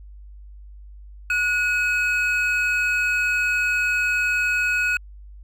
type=tone pair together; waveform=triangle; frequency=1459.4 / 2545 Hz; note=F#6 / D#7; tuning=-24 / +39 cents; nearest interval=minor seventh; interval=963 cents; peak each=-20 dBFS; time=1.3-4.97 s; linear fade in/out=2 ms; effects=added 50 Hz sine -39 dBFS peak until 5.43 s